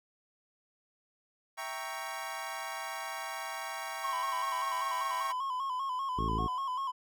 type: chord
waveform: 25% pulse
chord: E diminished seventh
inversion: none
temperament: equal with one note detuned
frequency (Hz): 657.4 / 784 / 932.3 / 1108.7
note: E5 / G5 / Bb5 / Db6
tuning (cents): -5 / 0 / 0 / 0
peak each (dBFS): -41 / -39 / -39 / -38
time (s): 1.57-5.33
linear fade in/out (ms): 20
type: tone with vibrato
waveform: triangle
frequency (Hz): 1046.5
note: C6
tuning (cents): 0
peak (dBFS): -30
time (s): 4.03-6.92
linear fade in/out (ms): 20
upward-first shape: square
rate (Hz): 5.1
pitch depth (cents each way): 65
type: harmonic tone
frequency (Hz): 55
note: A1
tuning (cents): 0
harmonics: 1 / 2 / 3 / 4 / 5 / 6 / 7 / 8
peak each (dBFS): -35 / -38 / -40 / -41 / -42 / -43 / -43 / -44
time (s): 6.17-6.48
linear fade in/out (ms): 20
type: tone with exponential decay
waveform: sine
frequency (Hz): 733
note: F#5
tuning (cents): -16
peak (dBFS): -39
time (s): 6.39-6.83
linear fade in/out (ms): 2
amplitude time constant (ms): 94
effects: none